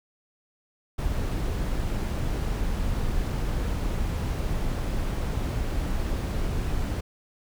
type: noise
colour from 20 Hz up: brown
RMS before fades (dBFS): -27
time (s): 0.98-7.01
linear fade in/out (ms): 10
effects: none